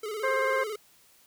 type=tone with vibrato; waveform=square; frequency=426.8 Hz; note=G#4; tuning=47 cents sharp; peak=-33 dBFS; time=0.03-0.76 s; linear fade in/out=5 ms; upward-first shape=square; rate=18 Hz; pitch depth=61 cents each way
type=harmonic tone; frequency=528 Hz; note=C5; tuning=16 cents sharp; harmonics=1 / 2 / 3 / 4; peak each=-27 / -30 / -32 / -33 dBFS; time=0.23-0.64 s; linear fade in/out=10 ms
effects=white hiss -60 dBFS RMS until 1.26 s